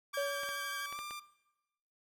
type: tone with pitch glide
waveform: sawtooth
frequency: 1152 to 1189.9 Hz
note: D6 to D6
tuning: -34 to +22 cents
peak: -37 dBFS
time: 0.13-1.2 s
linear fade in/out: 10 ms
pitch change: +56 cents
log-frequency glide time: 0.92-0.99 s
type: tone with vibrato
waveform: sawtooth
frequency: 1600 Hz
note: G6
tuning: 35 cents sharp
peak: -36 dBFS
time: 0.14-0.86 s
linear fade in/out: 2 ms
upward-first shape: triangle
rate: 12 Hz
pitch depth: 30 cents each way
type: tone with exponential decay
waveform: triangle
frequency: 564 Hz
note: C#5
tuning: 30 cents sharp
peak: -29 dBFS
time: 0.17-1.05 s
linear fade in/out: 5 ms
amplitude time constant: 190 ms
type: clicks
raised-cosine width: 0.3 ms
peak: -30 dBFS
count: 5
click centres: 0.434 / 0.49 / 0.926 / 0.99 / 1.109 s
effects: noise-tail reverb RT60 1.0 s tail -19 dB re dry